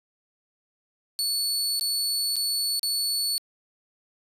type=tone with dropouts; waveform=sawtooth; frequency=4435 Hz; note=C#8; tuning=in tune; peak=-21 dBFS; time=1.19-3.38 s; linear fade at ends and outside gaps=0 ms; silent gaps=1.796-1.81 / 2.358-2.365 / 2.794-2.831 s; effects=resampled to 32000 Hz